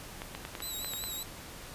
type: clicks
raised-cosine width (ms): 0.3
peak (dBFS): -22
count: 8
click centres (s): 0.219 / 0.35 / 0.451 / 0.552 / 0.604 / 0.846 / 0.936 / 1.039
type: tone with vibrato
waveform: 10% pulse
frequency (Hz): 3903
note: B7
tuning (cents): -21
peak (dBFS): -29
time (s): 0.62-1.23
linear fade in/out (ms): 2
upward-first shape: sine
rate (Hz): 5.2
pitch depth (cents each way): 57
effects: pink hiss -46 dBFS RMS until 1.74 s + resampled to 32000 Hz